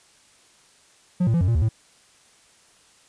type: tone with pitch steps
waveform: triangle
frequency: 179.1 / 113.5 / 169.2 / 90.7 / 116.3 / 77.2 / 110.7 Hz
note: F3 / A#2 / E3 / F#2 / A#2 / D#2 / A2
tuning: +44 / -46 / +45 / -34 / -4 / -13 / +11 cents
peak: -15 dBFS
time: 1.2-1.69 s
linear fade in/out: 10 ms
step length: 70 ms
effects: white hiss -56 dBFS RMS until 3.08 s + resampled to 22050 Hz